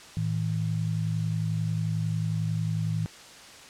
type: tone pair together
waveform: sine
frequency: 110 / 161.13 Hz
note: A2 / E3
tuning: 0 / -39 cents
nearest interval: perfect fifth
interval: 661 cents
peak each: -28 dBFS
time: 0.17-3.06 s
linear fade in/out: 0 ms
effects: white hiss -47 dBFS RMS until 3.69 s + low-pass 7000 Hz 12 dB/octave